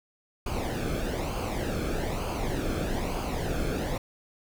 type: noise with flanger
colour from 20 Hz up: brown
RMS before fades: -30 dBFS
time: 0.46-3.98 s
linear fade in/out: 5 ms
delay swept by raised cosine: 0.53 to 1.06 ms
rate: 1.1 Hz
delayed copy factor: -0.65
effects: none